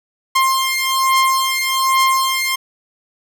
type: beating tone pair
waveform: sawtooth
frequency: 1057 / 1058.2 Hz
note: C6 / C6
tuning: +17 / +19 cents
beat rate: 1.2 Hz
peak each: -13 dBFS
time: 0.35-2.56 s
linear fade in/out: 10 ms
effects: none